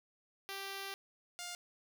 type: tone pair in turn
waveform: 5% pulse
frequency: 392 / 705.2 Hz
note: G4 / F5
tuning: 0 / +17 cents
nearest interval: minor seventh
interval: 1017 cents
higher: second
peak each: -30 / -31 dBFS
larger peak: first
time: 0.49-0.94 / 1.39-1.55 s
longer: first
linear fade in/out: 0 ms
effects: none